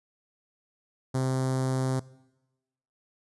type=tone with notch filter; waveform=sawtooth; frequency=130.81 Hz; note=C3; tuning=in tune; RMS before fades=-27 dBFS; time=1.14-2 s; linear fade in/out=10 ms; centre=2600 Hz; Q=0.61; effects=noise-tail reverb RT60 1.0 s tail -21 dB re dry + resampled to 24000 Hz